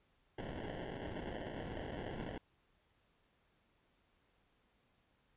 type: noise with sample-and-hold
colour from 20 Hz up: violet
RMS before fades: -44 dBFS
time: 0.38-2.38 s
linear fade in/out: 5 ms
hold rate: 1225 Hz
effects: pink hiss -75 dBFS RMS until 5.36 s + resampled to 8000 Hz